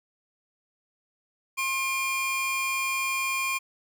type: tone pair together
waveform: 45% pulse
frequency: 1069 / 2400 Hz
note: C6 / D7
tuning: +37 / +37 cents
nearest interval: octave + major second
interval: 1400 cents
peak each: -31 / -27 dBFS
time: 1.57-3.59 s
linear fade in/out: 20 ms
effects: none